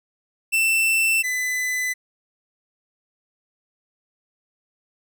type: tone pair in turn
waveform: 45% pulse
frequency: 2672 / 2006 Hz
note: E7 / B6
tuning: +23 / +26 cents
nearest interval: perfect fourth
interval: 497 cents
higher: first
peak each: -17 / -22 dBFS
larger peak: first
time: 0.52-1.23 / 1.23-1.94 s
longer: neither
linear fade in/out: 20 ms
effects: none